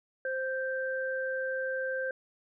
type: tone pair together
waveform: sine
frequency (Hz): 523.3 / 1568.1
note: C5 / G6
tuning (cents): 0 / 0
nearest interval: octave + perfect fifth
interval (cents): 1900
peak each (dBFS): -32 / -34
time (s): 0.25-2.11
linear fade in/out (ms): 2
effects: none

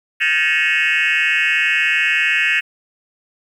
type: tone with frequency modulation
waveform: sine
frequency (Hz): 2199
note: C#7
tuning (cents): -14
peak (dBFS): -12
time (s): 0.2-2.61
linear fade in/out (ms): 20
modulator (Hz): 157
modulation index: 3.8
effects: tanh soft clip ceiling -10 dBFS + 8-bit

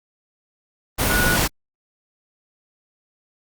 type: tone in noise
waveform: sine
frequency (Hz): 1460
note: F#6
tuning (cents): -24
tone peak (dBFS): -19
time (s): 1.09-1.37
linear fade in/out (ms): 20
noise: pink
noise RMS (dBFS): -19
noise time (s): 0.98-1.48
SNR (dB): -3
effects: Opus 24 kbps

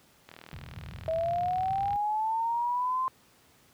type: click train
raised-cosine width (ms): 0.3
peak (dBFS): -29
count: 67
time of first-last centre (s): 0.29-1.932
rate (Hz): 40.2
type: low-pass noise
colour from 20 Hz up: white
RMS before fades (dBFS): -40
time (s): 0.53-1.96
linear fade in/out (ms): 0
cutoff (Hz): 130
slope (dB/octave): 24
type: linear sweep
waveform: sine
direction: up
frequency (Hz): 640 to 1046.5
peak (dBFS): -26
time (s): 1.08-3.08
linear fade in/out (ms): 0
effects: pink hiss -61 dBFS RMS until 3.73 s + high-pass 80 Hz 12 dB/octave

